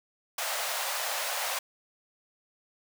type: high-pass noise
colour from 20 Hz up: pink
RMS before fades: -32 dBFS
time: 0.38-1.59 s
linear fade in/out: 5 ms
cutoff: 560 Hz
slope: 48 dB/octave
effects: none